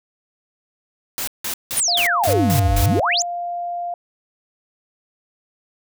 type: noise bursts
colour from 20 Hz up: white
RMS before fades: -25 dBFS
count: 7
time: 1.18-2.858 s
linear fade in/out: 0 ms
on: 94 ms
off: 170 ms
type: exponential two-way sweep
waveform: sine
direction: down then up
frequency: 10000 to 41.41 to 7240 Hz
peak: -16 dBFS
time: 1.77-3.22 s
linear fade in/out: 0 ms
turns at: 2.78 s
type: tone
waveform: sine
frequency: 698.5 Hz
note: F5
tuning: in tune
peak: -23 dBFS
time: 1.88-3.94 s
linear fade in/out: 2 ms
type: tone with vibrato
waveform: square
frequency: 97.7 Hz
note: G2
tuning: 5 cents flat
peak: -20 dBFS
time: 2.27-3 s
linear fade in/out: 5 ms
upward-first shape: sine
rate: 2.3 Hz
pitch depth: 35 cents each way
effects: none